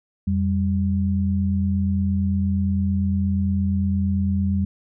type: tone pair together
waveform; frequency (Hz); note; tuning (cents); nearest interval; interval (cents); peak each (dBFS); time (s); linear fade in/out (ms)
sine; 87.31 / 196; F2 / G3; 0 / 0; octave + major second; 1400; -21; 0.27-4.65; 5
effects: none